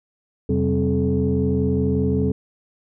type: tone cluster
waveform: sine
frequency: 85.2 / 130.4 / 190.6 / 262.4 / 428.5 Hz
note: F2 / C3 / G3 / C4 / A4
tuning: -42 / -5 / -48 / +5 / -46 cents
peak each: -23 / -24 / -22 / -23 / -23 dBFS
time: 0.49-2.32 s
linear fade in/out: 5 ms
effects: tanh soft clip ceiling -9 dBFS